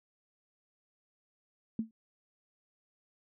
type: tone with exponential decay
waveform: sine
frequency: 223.1 Hz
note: A3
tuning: 24 cents sharp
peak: -26 dBFS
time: 1.79-1.91 s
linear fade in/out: 2 ms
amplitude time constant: 25 ms
effects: none

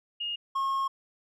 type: tone pair in turn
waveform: sine / triangle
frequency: 2848 / 1082.9 Hz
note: F7 / C#6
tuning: +33 / -41 cents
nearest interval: octave + perfect fourth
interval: 1674 cents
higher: first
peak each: -30 / -24 dBFS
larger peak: second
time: 0.2-0.36 / 0.55-0.88 s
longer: second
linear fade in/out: 10 ms
effects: none

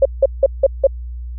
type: tone bursts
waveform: sine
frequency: 545 Hz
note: C#5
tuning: 29 cents flat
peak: -6 dBFS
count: 5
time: 0.02-0.87 s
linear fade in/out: 5 ms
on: 34 ms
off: 170 ms
effects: added 60 Hz sine -25 dBFS peak until 1.38 s

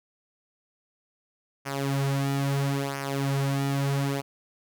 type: tone with flanger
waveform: sawtooth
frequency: 138.59 Hz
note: C#3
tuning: in tune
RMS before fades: -27 dBFS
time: 1.65-4.22 s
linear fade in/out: 20 ms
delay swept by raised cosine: 0.25 to 5.35 ms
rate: 0.75 Hz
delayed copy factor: -0.7
effects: none

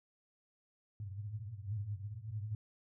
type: band-pass noise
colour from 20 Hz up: white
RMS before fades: -42 dBFS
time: 1-2.55 s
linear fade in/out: 2 ms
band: 100 to 110 Hz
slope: 96 dB/octave
effects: none

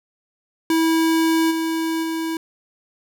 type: tone with level steps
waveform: square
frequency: 325.1 Hz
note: E4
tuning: 24 cents flat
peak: -16 / -21 / -23 dBFS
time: 0.7-2.37 s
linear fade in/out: 2 ms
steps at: 1.5 / 2.02 s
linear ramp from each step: 20 ms
effects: none

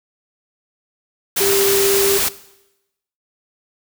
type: tone in noise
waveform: sine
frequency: 395.3 Hz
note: G4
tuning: 15 cents sharp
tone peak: -16 dBFS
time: 1.4-2.18 s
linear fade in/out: 10 ms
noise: white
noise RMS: -18 dBFS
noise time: 1.36-2.29 s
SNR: -1 dB
effects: noise-tail reverb RT60 0.9 s tail -18 dB re dry

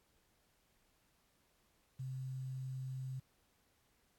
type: tone with quantisation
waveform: sine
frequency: 130.81 Hz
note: C3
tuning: in tune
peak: -40 dBFS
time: 1.99-3.2 s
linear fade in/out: 10 ms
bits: 11
effects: pink hiss -75 dBFS RMS until 4.18 s + AAC 64 kbps

